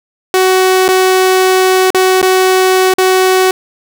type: tone with dropouts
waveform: sawtooth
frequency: 374 Hz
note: F#4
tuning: 19 cents sharp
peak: -3 dBFS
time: 0.34-3.51 s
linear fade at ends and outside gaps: 1 ms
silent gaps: 0.881-0.888 / 1.904-1.946 / 2.216-2.227 / 2.938-2.983 s
effects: none